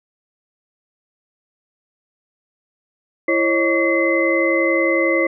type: tone cluster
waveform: sine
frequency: 335.1 / 542 / 613 / 1134 / 2050 Hz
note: E4 / C#5 / D#5 / C#6 / C7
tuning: +29 / -39 / -26 / +39 / -36 cents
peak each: -19 / -19 / -27 / -27 / -19 dBFS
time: 3.28-5.27 s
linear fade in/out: 5 ms
effects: none